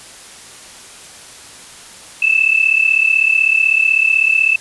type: tone pair together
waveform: sine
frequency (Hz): 2614 / 2650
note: E7 / E7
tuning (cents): -15 / +9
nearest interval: unison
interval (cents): 24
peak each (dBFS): -13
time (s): 2.22-4.56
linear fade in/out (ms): 5
effects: white hiss -37 dBFS RMS until 4.6 s + resampled to 24000 Hz